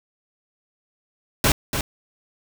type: noise with echo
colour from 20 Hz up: pink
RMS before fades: -17 dBFS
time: 1.44-1.52 s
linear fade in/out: 2 ms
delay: 290 ms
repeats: 1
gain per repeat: -7 dB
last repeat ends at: 1.81 s
effects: none